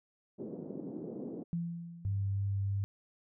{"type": "band-pass noise", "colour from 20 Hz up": "pink", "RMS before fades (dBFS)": -42, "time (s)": [0.38, 1.44], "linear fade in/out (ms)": 20, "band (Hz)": [190, 440], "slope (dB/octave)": 24}
{"type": "tone with exponential decay", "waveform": "sine", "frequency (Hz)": 170, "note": "F3", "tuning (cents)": -46, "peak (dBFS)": -30, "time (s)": [1.53, 2.64], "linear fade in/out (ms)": 0, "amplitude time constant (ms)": 240}
{"type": "tone with vibrato", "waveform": "sine", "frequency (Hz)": 99, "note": "G2", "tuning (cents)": 18, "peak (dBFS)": -30, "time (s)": [2.05, 2.84], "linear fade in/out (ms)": 0, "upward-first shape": "triangle", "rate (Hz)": 3.1, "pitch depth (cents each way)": 9}
{"effects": []}